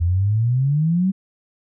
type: exponential sweep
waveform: sine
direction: up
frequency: 82.41 to 196 Hz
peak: -15 dBFS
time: 0-1.12 s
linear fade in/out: 20 ms
effects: none